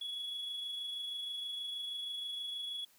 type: tone with amplitude modulation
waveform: sine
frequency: 3370 Hz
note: G#7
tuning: 25 cents sharp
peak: -34 dBFS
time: 0.01-2.85 s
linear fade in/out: 5 ms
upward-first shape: sine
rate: 26.3 Hz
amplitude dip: 40%
effects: tanh soft clip ceiling -36 dBFS + white hiss -66 dBFS RMS until 2.98 s